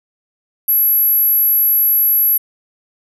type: tone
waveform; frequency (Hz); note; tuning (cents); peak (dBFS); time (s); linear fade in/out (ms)
sine; 11650; F#9; -28; -10; 0.68-2.38; 10
effects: none